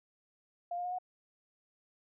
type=tone with pitch steps; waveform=sine; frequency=698.5 / 709.1 / 719.8 / 730.7 Hz; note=F5 / F5 / F#5 / F#5; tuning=0 / +26 / -48 / -22 cents; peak=-34 dBFS; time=0.71-0.986 s; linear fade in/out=5 ms; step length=69 ms; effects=none